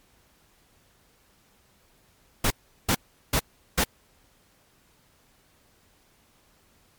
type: noise bursts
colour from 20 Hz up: pink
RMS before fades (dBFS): -22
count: 4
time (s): 2.44-3.84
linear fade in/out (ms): 5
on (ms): 65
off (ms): 380
effects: pink hiss -62 dBFS RMS until 6.98 s + MP3 96 kbps